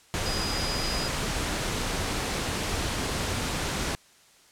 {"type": "tone in noise", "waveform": "sine", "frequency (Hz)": 4934, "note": "D#8", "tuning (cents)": -15, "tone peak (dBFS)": -32, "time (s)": [0.26, 1.08], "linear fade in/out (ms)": 0, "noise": "pink", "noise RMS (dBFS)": -29, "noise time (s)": [0.14, 3.95], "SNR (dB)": -6, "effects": ["white hiss -57 dBFS RMS until 4.51 s", "low-pass 9000 Hz 12 dB/octave"]}